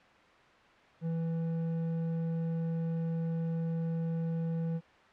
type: tone with hard clipping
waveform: triangle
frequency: 164.81 Hz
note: E3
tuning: in tune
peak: -32 dBFS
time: 1.01-4.81 s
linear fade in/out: 50 ms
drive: 10 dB
effects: white hiss -58 dBFS RMS until 5.12 s + low-pass 2000 Hz 12 dB/octave